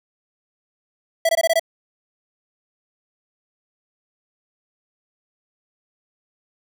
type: tone bursts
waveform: square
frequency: 659.3 Hz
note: E5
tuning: in tune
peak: -15 dBFS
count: 6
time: 1.25-1.596 s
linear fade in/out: 5 ms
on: 41 ms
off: 20 ms
effects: none